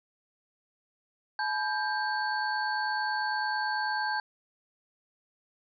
sine tone cluster, 856 / 985 / 1586 / 4439 Hz, A5 / B5 / G6 / C#8, -48 / -5 / +20 / +2 cents, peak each -31 / -39 / -31 / -38 dBFS, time 1.39-4.2 s, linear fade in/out 2 ms, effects none

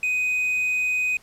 triangle tone with quantisation, 2500 Hz, D#7, 8 cents sharp, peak -19 dBFS, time 0.03-1.17 s, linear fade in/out 2 ms, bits 8, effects pink hiss -54 dBFS RMS until 1.22 s + low-pass 12000 Hz 12 dB/octave

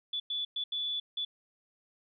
sine tone bursts at uneven times, 3455 Hz, A7, 32 cents flat, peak -31 dBFS, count 5, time 0.13-0.2 / 0.3-0.45 / 0.56-0.64 / 0.72-1 / 1.17-1.25 s, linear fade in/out 5 ms, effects none

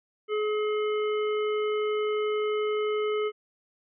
harmonic tone with a mistuned harmonic, 424.3 Hz, G#4, 37 cents sharp, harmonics 1 / 3 / 5 / 7, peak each -25 / -35 / -39 / -42 dBFS, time 0.28-3.32 s, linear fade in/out 50 ms, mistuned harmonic 7, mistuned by +17 cents, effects none

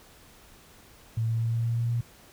sine tone with pitch steps, 113.1 / 113.95 / 114.81 / 115.68 / 116.55 / 117.43 / 118.31 Hz, A2 / A#2 / A#2 / A#2 / A#2 / A#2 / A#2, +48 / -39 / -26 / -13 / 0 / +13 / +26 cents, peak -24 dBFS, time 1.17-2.01 s, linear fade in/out 5 ms, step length 120 ms, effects pink hiss -54 dBFS RMS until 2.32 s

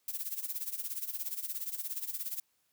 violet noise with tremolo, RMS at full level -35 dBFS, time 0.08-2.4 s, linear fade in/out 2 ms, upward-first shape sine, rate 17 Hz, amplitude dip 80%, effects white hiss -75 dBFS RMS until 2.72 s + high-pass 60 Hz 12 dB/octave

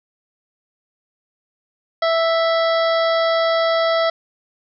harmonic tone, 659.3 Hz, E5, in tune, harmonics 1 / 2 / 3 / 5 / 6 / 7 / 8, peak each -16 / -22 / -26 / -30 / -32 / -33 / -34 dBFS, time 2.02-4.1 s, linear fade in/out 5 ms, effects none

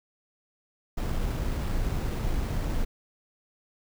brown noise with sample-and-hold, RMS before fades -28 dBFS, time 0.97-2.85 s, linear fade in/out 10 ms, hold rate 6300 Hz, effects none

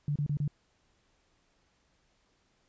sine tone bursts, 145.9 Hz, D3, 11 cents flat, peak -27 dBFS, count 4, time 0.08-0.478 s, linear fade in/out 2 ms, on 77 ms, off 30 ms, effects pink hiss -71 dBFS RMS until 2.68 s + resampled to 16000 Hz

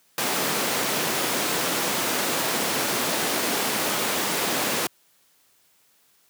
pink high-pass noise, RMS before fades -25 dBFS, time 0.18-4.87 s, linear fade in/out 2 ms, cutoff 240 Hz, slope 12 dB/octave, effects white hiss -62 dBFS RMS until 6.29 s + high-pass 100 Hz 12 dB/octave

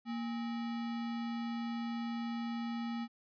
sine tone with sample-and-hold, 233.1 Hz, A#3, in tune, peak -35 dBFS, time 0.05-3.08 s, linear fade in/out 50 ms, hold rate 1050 Hz, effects resampled to 11025 Hz

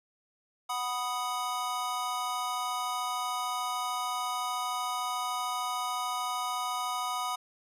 square chord, B major, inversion second, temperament equal, 740 / 987.8 / 1244.5 Hz, F#5 / B5 / D#6, 0 / 0 / 0 cents, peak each -37 / -36 / -35 dBFS, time 0.69-7.36 s, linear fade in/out 10 ms, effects resampled to 32000 Hz

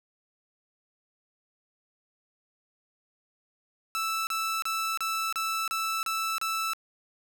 sawtooth tone bursts, 1319 Hz, E6, 1 cent sharp, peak -24 dBFS, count 8, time 3.95-6.734 s, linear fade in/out 0 ms, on 320 ms, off 32 ms, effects none

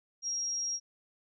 sine tone, 5620 Hz, F8, 10 cents sharp, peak -31 dBFS, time 0.22-0.8 s, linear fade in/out 50 ms, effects none

